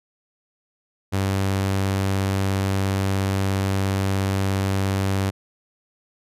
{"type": "tone", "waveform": "sawtooth", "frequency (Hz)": 97, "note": "G2", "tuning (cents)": -18, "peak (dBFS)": -16, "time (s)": [1.12, 5.31], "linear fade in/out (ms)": 20, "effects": ["resampled to 32000 Hz"]}